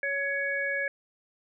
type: harmonic tone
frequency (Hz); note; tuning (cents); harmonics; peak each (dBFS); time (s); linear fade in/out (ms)
559; C#5; +14; 1 / 3 / 4; -34 / -29 / -33; 0.03-0.88; 2
effects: none